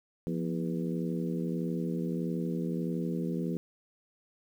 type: harmonic tone with a mistuned harmonic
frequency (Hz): 81.6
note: E2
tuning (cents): -17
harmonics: 2 / 3 / 4 / 5 / 6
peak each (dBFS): -32 / -36 / -38 / -40 / -42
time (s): 0.27-3.57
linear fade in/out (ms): 0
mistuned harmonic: 2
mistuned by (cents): +100
effects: 10-bit